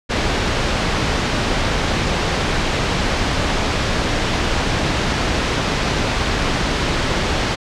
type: low-pass noise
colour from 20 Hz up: pink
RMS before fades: -19 dBFS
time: 0.09-7.56 s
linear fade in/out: 20 ms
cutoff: 5000 Hz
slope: 12 dB/octave
effects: low-pass 8000 Hz 12 dB/octave